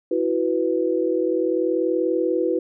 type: chord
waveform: sine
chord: E suspended second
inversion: none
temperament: equal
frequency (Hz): 329.6 / 370 / 493.9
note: E4 / F#4 / B4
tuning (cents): 0 / 0 / 0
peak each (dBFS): -23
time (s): 0.11-2.59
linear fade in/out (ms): 5
effects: none